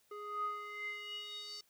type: tone with band-pass filter sweep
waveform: square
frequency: 415.3 Hz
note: G#4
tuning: in tune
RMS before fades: -43 dBFS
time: 0.11-1.61 s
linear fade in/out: 5 ms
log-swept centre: 850 to 5000 Hz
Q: 7.4
effects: white hiss -72 dBFS RMS until 1.69 s